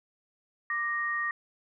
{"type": "tone pair together", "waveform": "sine", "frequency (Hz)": [1182.3, 1867], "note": ["D6", "A#6"], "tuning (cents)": [11, 2], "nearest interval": "minor sixth", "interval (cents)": 791, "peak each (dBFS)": [-33, -29], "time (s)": [0.7, 1.31], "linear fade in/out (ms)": 2, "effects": []}